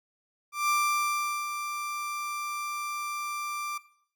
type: tone with ADSR envelope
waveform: 30% pulse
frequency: 1181 Hz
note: D6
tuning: 9 cents sharp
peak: -20 dBFS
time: 0.52-3.78 s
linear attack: 170 ms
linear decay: 780 ms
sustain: -9 dB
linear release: 7 ms
effects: noise-tail reverb RT60 0.6 s tail -17 dB re dry